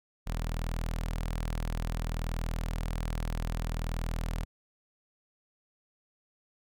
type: tone with notch filter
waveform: sawtooth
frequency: 40.61 Hz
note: E1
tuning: 25 cents flat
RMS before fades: -33 dBFS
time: 0.26-4.45 s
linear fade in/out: 20 ms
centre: 350 Hz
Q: 1.7
effects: none